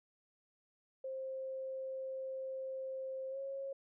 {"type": "tone with pitch glide", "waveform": "sine", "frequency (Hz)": [528, 545], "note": ["C5", "C#5"], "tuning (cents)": [16, -29], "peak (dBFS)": -39, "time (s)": [1.04, 3.73], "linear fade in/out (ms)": 5, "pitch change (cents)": 55, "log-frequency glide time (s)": [3.3, 3.38], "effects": []}